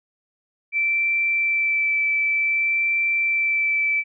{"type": "tone with vibrato", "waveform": "sine", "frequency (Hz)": 2330, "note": "D7", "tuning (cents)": -14, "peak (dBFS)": -18, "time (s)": [0.72, 4.04], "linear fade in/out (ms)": 50, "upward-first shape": "sine", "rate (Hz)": 0.54, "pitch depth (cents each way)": 10, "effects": []}